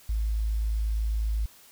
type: tone with quantisation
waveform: sine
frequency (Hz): 54.1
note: A1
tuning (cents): -29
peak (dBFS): -24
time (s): 0.09-1.46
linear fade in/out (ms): 5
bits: 9
effects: white hiss -54 dBFS RMS until 1.71 s